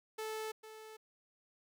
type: tone with echo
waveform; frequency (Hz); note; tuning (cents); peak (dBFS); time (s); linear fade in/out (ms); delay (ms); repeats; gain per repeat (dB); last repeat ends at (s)
sawtooth; 436.6; A4; -13; -35; 0.18-0.52; 10; 450; 1; -11; 0.97
effects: none